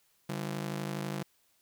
sawtooth ring-modulated tone, 168.3 Hz, E3, 36 cents sharp, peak -27 dBFS, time 0.29-1.23 s, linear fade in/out 5 ms, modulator 26.1 Hz, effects white hiss -70 dBFS RMS until 1.61 s

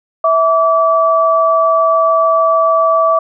sine tone pair together, 652.9 / 1154 Hz, E5 / D6, -17 / -31 cents, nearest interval minor seventh, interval 986 cents, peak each -11 dBFS, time 0.24-3.19 s, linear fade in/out 5 ms, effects none

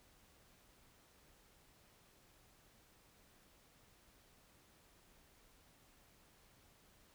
silence, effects pink hiss -68 dBFS RMS until 7.14 s

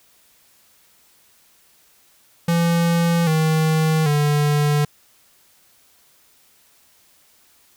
square tone with pitch steps, 169.3 / 157.96 / 147.38 Hz, E3 / D#3 / D3, +46 / +26 / +6 cents, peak -16 dBFS, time 2.48-4.85 s, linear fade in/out 5 ms, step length 790 ms, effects white hiss -56 dBFS RMS until 7.76 s

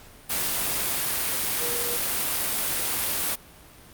sine tone in noise, 478.6 Hz, A#4, 46 cents sharp, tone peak -33 dBFS, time 1.6-1.98 s, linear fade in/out 20 ms, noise white, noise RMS -26 dBFS, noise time 0.29-3.36 s, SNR -10 dB, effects pink hiss -49 dBFS RMS until 3.93 s + Opus 48 kbps

